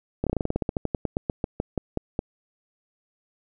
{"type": "slowing click train", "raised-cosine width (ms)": 2, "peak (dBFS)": -11, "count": 22, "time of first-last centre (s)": [0.24, 2.191], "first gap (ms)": 27, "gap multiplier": 1.11, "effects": []}